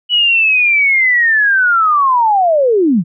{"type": "linear sweep", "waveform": "sine", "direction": "down", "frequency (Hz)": [2960, 148.4], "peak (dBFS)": -8, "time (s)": [0.09, 3.04], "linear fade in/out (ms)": 50, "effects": []}